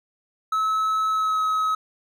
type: tone with pitch glide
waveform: triangle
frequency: 1295 to 1277.9 Hz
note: E6 to D#6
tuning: -31 to +46 cents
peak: -18 dBFS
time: 0.52-1.75 s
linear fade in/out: 5 ms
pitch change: -23 cents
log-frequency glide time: 1.1-1.41 s
effects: none